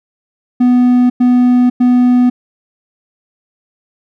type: tone bursts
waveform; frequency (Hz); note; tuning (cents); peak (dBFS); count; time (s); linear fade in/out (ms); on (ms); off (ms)
triangle; 247.5; B3; +4; -4; 3; 0.6-2.3; 10; 500; 100
effects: none